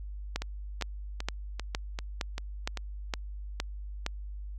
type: two click trains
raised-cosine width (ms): 0.2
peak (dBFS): -13 / -18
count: 9 / 7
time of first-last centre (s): 0.36-4.064 / 0.42-2.773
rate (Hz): 2.16 / 2.55
effects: added 50 Hz sine -37 dBFS peak until 4.58 s